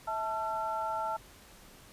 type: tone cluster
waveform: sine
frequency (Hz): 650 / 880 / 1354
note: E5 / A5 / E6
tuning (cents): -24 / 0 / +46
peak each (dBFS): -38 / -33 / -37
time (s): 0.07-1.17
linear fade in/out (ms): 10
effects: pink hiss -55 dBFS RMS until 1.92 s + resampled to 32000 Hz